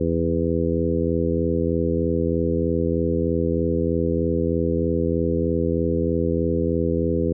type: harmonic tone with a mistuned harmonic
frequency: 83.2 Hz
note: E2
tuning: 17 cents sharp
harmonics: 1 / 2 / 3 / 4 / 5 / 6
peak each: -26 / -26 / -26 / -26 / -26 / -26 dBFS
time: 0-7.33 s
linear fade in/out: 10 ms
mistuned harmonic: 1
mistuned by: -37 cents
effects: none